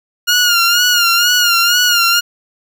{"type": "tone with vibrato", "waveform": "15% pulse", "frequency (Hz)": 1419, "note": "F6", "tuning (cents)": 27, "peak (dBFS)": -3, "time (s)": [0.27, 2.21], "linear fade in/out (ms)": 20, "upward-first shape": "sine", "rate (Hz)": 2.1, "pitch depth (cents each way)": 61, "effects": []}